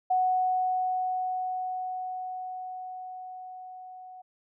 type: tone with level ramp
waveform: sine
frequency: 740 Hz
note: F#5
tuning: in tune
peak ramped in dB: -21 to -43 dBFS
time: 0.1-4.22 s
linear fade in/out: 10 ms
effects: none